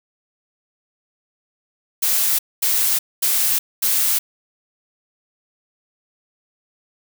blue noise bursts, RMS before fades -18 dBFS, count 4, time 2.02-4.19 s, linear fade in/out 10 ms, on 370 ms, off 230 ms, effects none

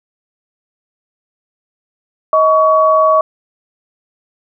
sine tone pair together, 631.4 / 1125 Hz, D#5 / C#6, +25 / +25 cents, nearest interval minor seventh, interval 1000 cents, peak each -10 dBFS, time 2.33-3.21 s, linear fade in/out 2 ms, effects none

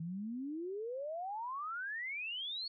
sine exponential sweep, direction up, 158 to 4435 Hz, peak -38 dBFS, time 0-2.68 s, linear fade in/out 5 ms, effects none

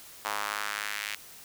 square tone with high-pass filter sweep, 51.91 Hz, G#1, in tune, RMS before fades -34 dBFS, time 0.25-1.15 s, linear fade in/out 0 ms, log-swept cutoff 950 to 2200 Hz, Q 1.8, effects white hiss -49 dBFS RMS until 1.44 s

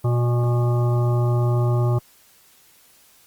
harmonic tone with a mistuned harmonic, 121 Hz, B2, 35 cents flat, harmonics 1 / 3 / 5 / 7 / 9 / 10, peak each -17 / -27 / -31 / -34 / -36 / -37 dBFS, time 0.04-1.99 s, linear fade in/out 10 ms, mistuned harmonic 7, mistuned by -36 cents, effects white hiss -54 dBFS RMS until 3.26 s + Opus 32 kbps

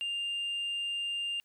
sine tone with tanh clipping, 2800 Hz, F7, 4 cents sharp, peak -32 dBFS, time 0.01-1.4 s, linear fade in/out 0 ms, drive 1 dB, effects white hiss -75 dBFS RMS until 1.44 s

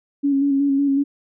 sine tone with vibrato, 278.6 Hz, C#4, 9 cents sharp, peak -15 dBFS, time 0.23-1.04 s, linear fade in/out 20 ms, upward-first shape square, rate 5.4 Hz, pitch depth 26 cents each way, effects none

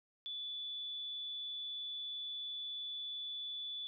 sine tone, 3463 Hz, A7, 28 cents flat, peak -40 dBFS, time 0.26-3.87 s, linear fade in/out 0 ms, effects none

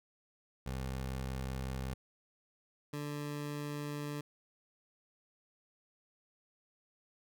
20% pulse tone pair in turn, 65.41 / 146.55 Hz, C2 / D3, 0 / -3 cents, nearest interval octave + major second, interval 1397 cents, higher second, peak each -32 / -33 dBFS, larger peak first, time 0.66-1.94 / 2.93-4.21 s, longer neither, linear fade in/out 5 ms, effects none

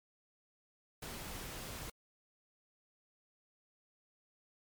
pink noise, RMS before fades -45 dBFS, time 1.02-1.9 s, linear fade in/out 5 ms, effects MP3 96 kbps

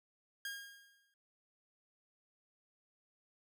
sawtooth tone with exponential decay, 1622 Hz, G#6, 41 cents flat, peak -35 dBFS, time 0.45-1.14 s, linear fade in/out 2 ms, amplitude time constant 150 ms, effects none

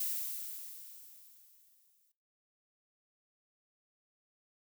violet noise with exponential decay, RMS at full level -34 dBFS, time 0-2.12 s, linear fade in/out 5 ms, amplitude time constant 460 ms, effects noise-tail reverb RT60 0.4 s tail -20 dB re dry

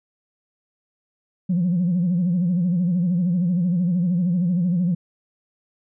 sine tone with vibrato, 176.8 Hz, F3, 22 cents sharp, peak -16 dBFS, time 1.49-4.95 s, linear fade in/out 10 ms, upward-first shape sine, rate 13 Hz, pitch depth 100 cents each way, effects tanh soft clip ceiling -14 dBFS

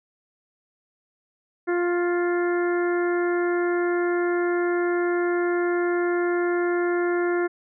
harmonic tone with a mistuned harmonic, 350 Hz, F4, 4 cents sharp, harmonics 1 / 2 / 3 / 4 / 5 / 6, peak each -21 / -32 / -36 / -32 / -34 / -40 dBFS, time 1.67-7.48 s, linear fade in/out 20 ms, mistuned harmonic 3, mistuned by +17 cents, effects none

